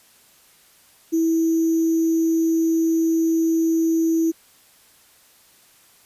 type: tone with sample-and-hold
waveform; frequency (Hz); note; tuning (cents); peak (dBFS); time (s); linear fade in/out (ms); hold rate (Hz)
sine; 326.9; E4; -14; -16; 1.12-4.32; 20; 6300
effects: white hiss -54 dBFS RMS until 6.05 s + resampled to 32000 Hz